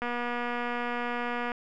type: click train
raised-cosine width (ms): 0.5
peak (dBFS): -18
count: 362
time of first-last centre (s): 0.02-1.518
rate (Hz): 241
effects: none